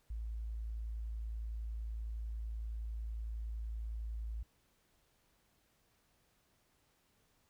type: tone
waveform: sine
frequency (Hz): 55.4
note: A1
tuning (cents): +13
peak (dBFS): -38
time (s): 0.1-4.43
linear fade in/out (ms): 5
effects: pink hiss -74 dBFS RMS until 7.49 s